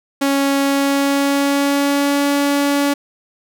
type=tone with pitch glide; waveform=sawtooth; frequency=277.2 to 284 Hz; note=C#4 to C#4; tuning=0 to +42 cents; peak=-10 dBFS; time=0.21-2.94 s; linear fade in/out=10 ms; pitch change=+42 cents; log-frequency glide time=0.61-2.25 s; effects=none